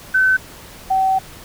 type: tone pair in turn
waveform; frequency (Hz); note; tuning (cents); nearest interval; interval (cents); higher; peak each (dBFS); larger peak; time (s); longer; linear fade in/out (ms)
sine; 1524 / 763.9; G6 / G5; -49 / -45; octave; 1196; first; -11 / -13; first; 0.14-0.37 / 0.9-1.19; second; 10
effects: pink hiss -39 dBFS RMS until 1.44 s